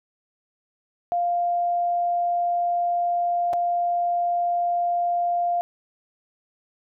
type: tone with dropouts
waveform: sine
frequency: 698.5 Hz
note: F5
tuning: in tune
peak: -20 dBFS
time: 1.12-5.61 s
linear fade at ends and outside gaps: 0 ms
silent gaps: 3.531-3.535 s
effects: none